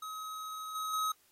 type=tone with level steps; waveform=square; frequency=1272 Hz; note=D#6; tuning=38 cents sharp; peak=-40 / -35 / -31 dBFS; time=0.02-1.12 s; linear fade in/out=5 ms; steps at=0.75 / 0.93 s; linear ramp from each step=5 ms; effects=white hiss -68 dBFS RMS until 1.31 s + AAC 48 kbps